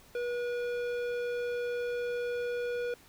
triangle tone with tanh clipping, 483.8 Hz, B4, 36 cents flat, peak -33 dBFS, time 0.15-2.94 s, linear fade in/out 2 ms, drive 18 dB, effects pink hiss -58 dBFS RMS until 3.08 s

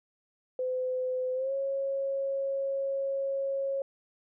sine tone with pitch glide, 510 to 546.6 Hz, C5 to C#5, -44 to -24 cents, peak -28 dBFS, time 0.59-3.82 s, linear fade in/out 2 ms, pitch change +120 cents, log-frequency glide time 1.34-1.53 s, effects none

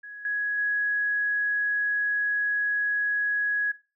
sine tone with level steps, 1670 Hz, G#6, 9 cents sharp, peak -38 / -25 / -23 dBFS, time 0.03-3.72 s, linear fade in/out 10 ms, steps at 0.25 / 0.58 s, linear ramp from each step 2 ms, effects noise-tail reverb RT60 0.3 s tail -17 dB re dry

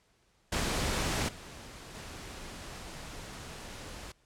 pink noise with level steps, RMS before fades -31 / -47 / -44 dBFS, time 0.52-4.12 s, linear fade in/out 5 ms, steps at 1.28 / 1.94 s, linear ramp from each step 10 ms, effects pink hiss -69 dBFS RMS until 4.25 s + low-pass 9000 Hz 12 dB/octave

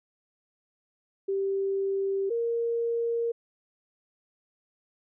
sine tone pair in turn, 390.9 / 466 Hz, G4 / A#4, -5 / -1 cents, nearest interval minor third, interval 304 cents, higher second, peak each -25 / -25 dBFS, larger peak neither, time 1.28-2.3 / 2.3-3.32 s, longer neither, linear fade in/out 10 ms, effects none

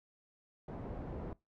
pink low-pass noise, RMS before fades -43 dBFS, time 0.68-1.33 s, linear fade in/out 2 ms, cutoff 660 Hz, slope 12 dB/octave, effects noise-tail reverb RT60 0.2 s tail -21 dB re dry

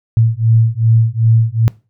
sine beating tone pair, 112.1 / 114.7 Hz, A2 / A#2, +33 / -28 cents, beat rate 2.6 Hz, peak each -12 dBFS, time 0.17-1.68 s, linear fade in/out 0 ms, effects noise-tail reverb RT60 0.3 s tail -21 dB re dry

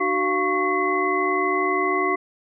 sine tone cluster, 302.7 / 375 / 696 / 1107 / 2037 Hz, D#4 / F#4 / F5 / C#6 / C7, -48 / +23 / -6 / -3 / -47 cents, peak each -29 / -24 / -29 / -23 / -26 dBFS, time 0-2.16 s, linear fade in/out 10 ms, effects none

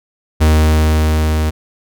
45% pulse tone with level ramp, 77.78 Hz, D#2, in tune, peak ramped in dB -7 to -13 dBFS, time 0.4-1.51 s, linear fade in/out 20 ms, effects none

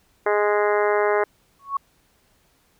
harmonic tone, 207.7 Hz, G#3, in tune, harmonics 2 / 3 / 4 / 5 / 6 / 7 / 8 / 9 / 10, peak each -20 / -24 / -26 / -28 / -30 / -31 / -32 / -33 / -34 dBFS, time 0.26-1.24 s, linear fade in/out 5 ms
sine tone with exponential growth, 1108.7 Hz, C#6, in tune, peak -17 dBFS, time 1.59-1.77 s, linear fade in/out 5 ms, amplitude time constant 37 ms
effects pink hiss -62 dBFS RMS until 2.79 s

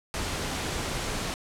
pink noise, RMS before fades -31 dBFS, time 0.14-1.34 s, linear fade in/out 0 ms, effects low-pass 9000 Hz 12 dB/octave

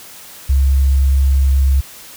sine tone, 67.8 Hz, C#2, 38 cents flat, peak -9 dBFS, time 0.49-1.81 s, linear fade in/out 10 ms, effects white hiss -37 dBFS RMS until 2.16 s

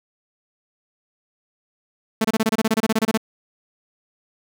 sawtooth tone bursts, 221.1 Hz, A3, 9 cents sharp, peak -12 dBFS, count 16, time 2.21-3.175 s, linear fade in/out 5 ms, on 35 ms, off 27 ms, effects none

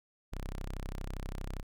sawtooth tone, 32.48 Hz, C1, 12 cents flat, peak -33 dBFS, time 0.32-1.63 s, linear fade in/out 10 ms, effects none

